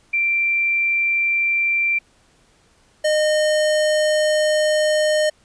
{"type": "tone pair in turn", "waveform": ["sine", "square"], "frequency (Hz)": [2356, 612.2], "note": ["D7", "D#5"], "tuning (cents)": [5, -28], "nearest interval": "octave + major seventh", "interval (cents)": 2333, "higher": "first", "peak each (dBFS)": -16, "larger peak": "neither", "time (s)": [[0.13, 1.99], [3.04, 5.3]], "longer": "second", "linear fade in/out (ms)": 10, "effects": ["pink hiss -57 dBFS RMS until 5.44 s", "resampled to 22050 Hz"]}